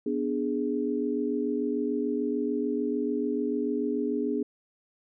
sine chord, G# diminished, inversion first, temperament equal, 246.9 / 293.7 / 415.3 Hz, B3 / D4 / G#4, 0 / 0 / 0 cents, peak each -30 dBFS, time 0.06-4.43 s, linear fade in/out 5 ms, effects none

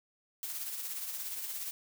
blue noise with tremolo, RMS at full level -37 dBFS, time 0.43-1.71 s, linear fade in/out 0 ms, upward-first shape triangle, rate 17 Hz, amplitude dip 50%, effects none

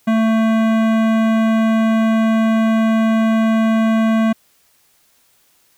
sine tone with hard clipping, 222.7 Hz, A3, 21 cents sharp, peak -14 dBFS, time 0.07-4.33 s, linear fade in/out 10 ms, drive 17 dB, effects white hiss -57 dBFS RMS until 5.77 s

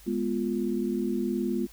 sine chord, F diminished, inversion first, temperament equal, 207.7 / 246.9 / 349.2 Hz, Ab3 / Cb4 / F4, 0 / 0 / 0 cents, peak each -30 dBFS, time 0.06-1.67 s, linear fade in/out 20 ms, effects added 50 Hz sine -52 dBFS peak until 1.72 s + white hiss -54 dBFS RMS until 1.72 s

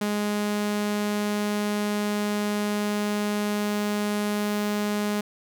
sawtooth tone, 207.7 Hz, G#3, in tune, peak -20 dBFS, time 0.01-5.21 s, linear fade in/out 5 ms, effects none

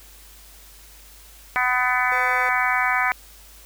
harmonic tone, 250.6 Hz, B3, 25 cents sharp, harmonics 3 / 4 / 5 / 6 / 7 / 8 / 9, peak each -26 / -26 / -26 / -26 / -26 / -26 / -26 dBFS, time 1.56-3.12 s, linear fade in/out 0 ms
square tone, 508 Hz, B4, 49 cents sharp, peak -33 dBFS, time 2.12-2.49 s, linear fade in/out 0 ms
effects added 50 Hz sine -48 dBFS peak until 3.65 s + white hiss -48 dBFS RMS until 3.65 s

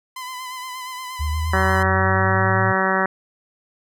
sawtooth tone with vibrato, 1016 Hz, B5, 49 cents sharp, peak -26 dBFS, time 0.16-1.83 s, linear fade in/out 5 ms, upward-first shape sine, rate 8.5 Hz, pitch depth 37 cents each way
sine linear sweep, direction up, 73.7 to 110 Hz, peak -20 dBFS, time 1.19-2.73 s, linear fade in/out 20 ms
harmonic tone, 190 Hz, F#3, 46 cents sharp, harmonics 1 / 2 / 3 / 4 / 5 / 6 / 7 / 8 / 9 / 10, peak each -26 / -26 / -26 / -26 / -26 / -26 / -26 / -26 / -26 / -26 dBFS, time 1.53-3.06 s, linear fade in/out 2 ms
effects none

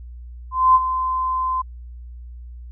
sine tone with ADSR envelope, 1032 Hz, C6, 24 cents flat, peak -8 dBFS, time 0.51-1.62 s, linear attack 240 ms, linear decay 37 ms, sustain -11 dB, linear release 9 ms, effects added 60 Hz sine -34 dBFS peak until 2.71 s

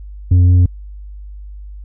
sine tone with tanh clipping, 89.5 Hz, F2, 43 cents sharp, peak -7 dBFS, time 0.31-0.66 s, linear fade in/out 5 ms, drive 4 dB, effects added 50 Hz sine -29 dBFS peak until 1.84 s

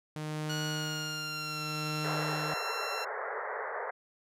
sawtooth tone with tremolo, 153.4 Hz, D#3, 24 cents flat, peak -29 dBFS, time 0.16-2.54 s, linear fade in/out 0 ms, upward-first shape sine, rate 0.64 Hz, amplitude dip 70%
15% pulse tone with pitch glide, 1453 to 1355.7 Hz, F#6 to E6, -32 to +48 cents, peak -29 dBFS, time 0.49-3.05 s, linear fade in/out 10 ms, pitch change -120 cents, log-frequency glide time 0.66-1.64 s
pink band-pass noise, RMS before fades -37 dBFS, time 2.04-3.91 s, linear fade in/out 10 ms, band 410 to 2000 Hz, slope 96 dB/octave
effects low-pass 11000 Hz 12 dB/octave

